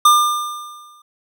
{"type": "tone with exponential decay", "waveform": "square", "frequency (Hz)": 1200, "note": "D6", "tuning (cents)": 37, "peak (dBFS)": -7, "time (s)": [0.05, 1.02], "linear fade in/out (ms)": 5, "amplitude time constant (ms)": 210, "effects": []}